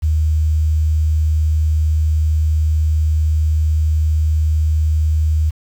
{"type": "tone with quantisation", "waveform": "sine", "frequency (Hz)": 77.78, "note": "D#2", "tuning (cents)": 0, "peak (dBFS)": -12, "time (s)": [0.02, 5.51], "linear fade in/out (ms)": 20, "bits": 7, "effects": []}